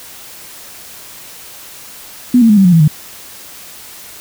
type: tone with pitch steps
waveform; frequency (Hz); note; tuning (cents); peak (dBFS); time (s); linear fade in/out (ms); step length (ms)
sine; 246.9 / 227.7 / 210 / 193.71 / 178.67 / 164.79 / 151.98; B3 / A#3 / G#3 / G3 / F3 / E3 / D#3; 0 / -40 / +19 / -20 / +40 / 0 / -40; -4; 2.34-2.879; 5; 77
effects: white hiss -34 dBFS RMS until 4.2 s